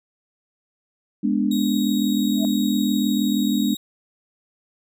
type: chord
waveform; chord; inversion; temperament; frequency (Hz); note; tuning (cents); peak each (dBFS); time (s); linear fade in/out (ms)
sine; G# diminished; none; equal; 207.7 / 246.9 / 293.7; G#3 / B3 / D4; 0 / 0 / 0; -21 / -23 / -23; 1.23-3.75; 10
type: tone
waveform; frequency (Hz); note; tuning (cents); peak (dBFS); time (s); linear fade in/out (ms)
sawtooth; 3780; A#7; +23; -27; 1.51-3.77; 5
type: tone with exponential growth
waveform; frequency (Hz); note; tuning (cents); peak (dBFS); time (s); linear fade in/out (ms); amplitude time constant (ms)
sine; 650; E5; -24; -24; 2.32-2.45; 0; 27
effects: none